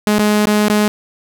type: tone with dropouts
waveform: sawtooth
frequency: 210 Hz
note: G#3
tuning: 19 cents sharp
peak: -7 dBFS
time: 0.07-0.88 s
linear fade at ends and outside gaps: 0 ms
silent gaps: 0.184-0.192 / 0.456-0.471 / 0.683-0.699 s
effects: none